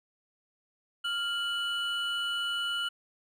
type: tone pair together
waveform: triangle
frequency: 1396.9 / 2956 Hz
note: F6 / F#7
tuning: 0 / -2 cents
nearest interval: octave + minor second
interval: 1298 cents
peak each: -31 / -30 dBFS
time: 1.04-2.89 s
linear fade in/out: 10 ms
effects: none